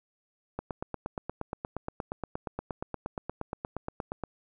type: click train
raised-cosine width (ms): 1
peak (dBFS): -19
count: 32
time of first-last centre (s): 0.59-4.237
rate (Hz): 8.5
effects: none